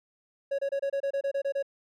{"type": "tone bursts", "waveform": "triangle", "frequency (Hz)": 554.4, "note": "C#5", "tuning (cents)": 0, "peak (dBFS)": -24, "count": 11, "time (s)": [0.51, 1.627], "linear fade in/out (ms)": 10, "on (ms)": 77, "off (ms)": 27, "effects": []}